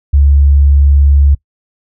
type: tone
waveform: sine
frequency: 70.6 Hz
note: C#2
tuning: 32 cents sharp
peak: -4 dBFS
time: 0.13-1.35 s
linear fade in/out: 10 ms
effects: noise-tail reverb RT60 0.1 s tail -22 dB re dry